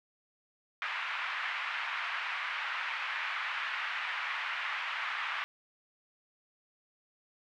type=band-pass noise; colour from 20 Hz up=white; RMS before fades=-36 dBFS; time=0.82-5.44 s; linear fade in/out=0 ms; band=1000 to 2500 Hz; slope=24 dB/octave; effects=none